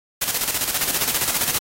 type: noise with tremolo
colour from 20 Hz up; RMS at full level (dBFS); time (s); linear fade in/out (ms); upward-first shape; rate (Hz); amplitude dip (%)
white; -20; 0.21-1.59; 10; square; 15; 55
effects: AAC 48 kbps